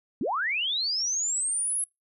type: linear sweep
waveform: sine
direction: up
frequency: 181.9 to 10900 Hz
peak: -25 dBFS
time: 0.21-1.84 s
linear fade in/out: 2 ms
effects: noise-tail reverb RT60 0.2 s tail -25 dB re dry